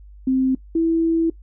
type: tone pair in turn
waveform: sine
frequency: 261.6 / 329 Hz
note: C4 / E4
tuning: 0 / -3 cents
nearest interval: major third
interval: 397 cents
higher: second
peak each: -15 dBFS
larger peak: neither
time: 0.27-0.55 / 0.75-1.3 s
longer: second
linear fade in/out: 5 ms
effects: noise-tail reverb RT60 0.1 s tail -20 dB re dry + added 50 Hz sine -40 dBFS peak until 1.42 s